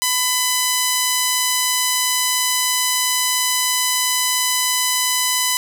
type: tone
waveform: 5% pulse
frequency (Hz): 1003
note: B5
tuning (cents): +26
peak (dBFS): -4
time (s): 0.02-5.57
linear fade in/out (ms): 0
effects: none